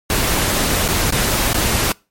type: noise with dropouts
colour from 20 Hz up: pink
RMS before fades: -17 dBFS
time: 0.1-1.92 s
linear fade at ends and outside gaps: 1 ms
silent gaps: 0.88-0.886 / 1.106-1.123 / 1.531-1.543 s
effects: noise-tail reverb RT60 0.3 s tail -25 dB re dry + MP3 64 kbps